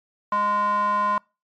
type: tone with band-pass filter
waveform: square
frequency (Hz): 206.5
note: G#3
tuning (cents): -10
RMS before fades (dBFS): -22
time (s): 0.32-1.18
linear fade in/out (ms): 2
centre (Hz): 1100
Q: 7.7
effects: noise-tail reverb RT60 0.3 s tail -26 dB re dry + MP3 96 kbps